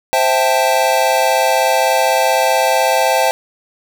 square chord, A minor seventh, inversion first, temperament equal, 523.3 / 659.3 / 784 / 880 Hz, C5 / E5 / G5 / A5, 0 / 0 / 0 / 0 cents, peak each -18 dBFS, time 0.13-3.31 s, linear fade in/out 0 ms, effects none

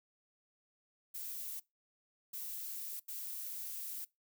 violet noise bursts at uneven times, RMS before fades -43 dBFS, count 3, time 1.14-1.6 / 2.33-3 / 3.08-4.05 s, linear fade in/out 10 ms, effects noise-tail reverb RT60 0.2 s tail -22 dB re dry

